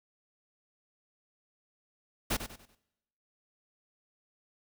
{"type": "noise with echo", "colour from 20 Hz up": "pink", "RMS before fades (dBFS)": -30, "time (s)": [2.3, 2.37], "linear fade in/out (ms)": 10, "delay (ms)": 96, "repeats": 4, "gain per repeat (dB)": -9, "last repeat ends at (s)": 2.754, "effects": ["noise-tail reverb RT60 0.9 s tail -22 dB re dry"]}